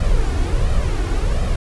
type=noise with flanger; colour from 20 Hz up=brown; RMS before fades=-17 dBFS; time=0-1.56 s; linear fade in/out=5 ms; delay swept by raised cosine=1.6 to 2.8 ms; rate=1.4 Hz; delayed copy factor=+0.6; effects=resampled to 24000 Hz